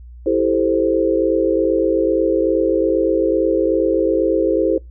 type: chord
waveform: sine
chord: A minor seventh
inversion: second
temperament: equal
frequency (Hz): 329.6 / 392 / 440 / 523.3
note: E4 / G4 / A4 / C5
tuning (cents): 0 / 0 / 0 / 0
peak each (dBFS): -18 / -20 / -20 / -19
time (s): 0.26-4.78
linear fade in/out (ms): 5
effects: noise-tail reverb RT60 0.2 s tail -24 dB re dry + added 60 Hz sine -35 dBFS peak until 4.9 s